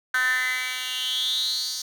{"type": "tone with high-pass filter sweep", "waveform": "10% pulse", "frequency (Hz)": 254.5, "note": "C4", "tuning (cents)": -48, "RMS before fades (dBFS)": -26, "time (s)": [0.14, 1.82], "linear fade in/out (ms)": 5, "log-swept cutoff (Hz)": [1600, 5100], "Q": 8.6, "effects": []}